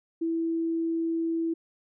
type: tone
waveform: sine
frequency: 329.6 Hz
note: E4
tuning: in tune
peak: -25 dBFS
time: 0.21-1.54 s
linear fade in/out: 10 ms
effects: none